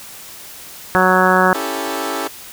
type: harmonic tone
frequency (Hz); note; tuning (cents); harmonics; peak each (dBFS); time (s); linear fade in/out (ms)
185; F#3; 0; 1 / 2 / 3 / 4 / 5 / 6 / 7 / 8 / 9; -19 / -19 / -19 / -19 / -19 / -19 / -19 / -19 / -19; 0.95-1.53; 0
type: chord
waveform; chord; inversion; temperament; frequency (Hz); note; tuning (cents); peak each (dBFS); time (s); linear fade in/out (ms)
15% pulse; A dominant seventh; first; equal; 277.2 / 329.6 / 392 / 440; C#4 / E4 / G4 / A4; 0 / 0 / 0 / 0; -20; 1.54-2.28; 10
effects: white hiss -36 dBFS RMS until 2.52 s